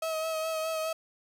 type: tone with vibrato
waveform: 35% pulse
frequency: 639 Hz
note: D#5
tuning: 46 cents sharp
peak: -28 dBFS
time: 0.02-0.93 s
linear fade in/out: 5 ms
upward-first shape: sine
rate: 4.8 Hz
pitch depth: 24 cents each way
effects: none